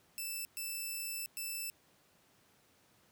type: tone bursts at uneven times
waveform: 5% pulse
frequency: 2644 Hz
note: E7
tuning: 5 cents sharp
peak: -29 dBFS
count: 3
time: 0.18-0.45 / 0.57-1.26 / 1.37-1.7 s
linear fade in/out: 0 ms
effects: pink hiss -68 dBFS RMS until 3.11 s + high-pass 100 Hz 12 dB/octave